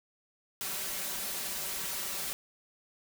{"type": "noise with comb filter", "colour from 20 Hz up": "white", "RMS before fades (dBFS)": -36, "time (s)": [0.61, 2.33], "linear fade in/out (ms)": 0, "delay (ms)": 5.2, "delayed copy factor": 0.75, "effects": []}